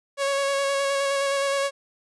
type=tone with vibrato; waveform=sawtooth; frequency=554.4 Hz; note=C#5; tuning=in tune; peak=-18 dBFS; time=0.17-1.71 s; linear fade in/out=50 ms; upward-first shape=square; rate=9.6 Hz; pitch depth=14 cents each way; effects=resampled to 24000 Hz